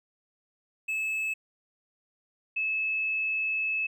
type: tone pair in turn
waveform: triangle / sine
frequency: 2600 / 2600 Hz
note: E7 / E7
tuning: -24 / -24 cents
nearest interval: unison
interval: 0 cents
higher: neither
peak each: -26 dBFS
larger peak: neither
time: 0.88-1.34 / 2.56-3.87 s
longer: second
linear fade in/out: 10 ms
effects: none